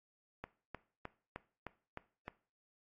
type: click train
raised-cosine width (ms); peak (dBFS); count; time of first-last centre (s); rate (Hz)
0.5; -27; 7; 0.44-2.28; 3.26
effects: noise-tail reverb RT60 0.4 s tail -19 dB re dry + AAC 32 kbps